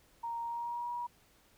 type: tone with pitch glide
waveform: sine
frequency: 932.3 to 960.7 Hz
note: A#5 to B5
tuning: 0 to -48 cents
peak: -35 dBFS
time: 0.23-1.07 s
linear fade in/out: 10 ms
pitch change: +52 cents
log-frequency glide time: 0.43-0.9 s
effects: pink hiss -66 dBFS RMS until 1.57 s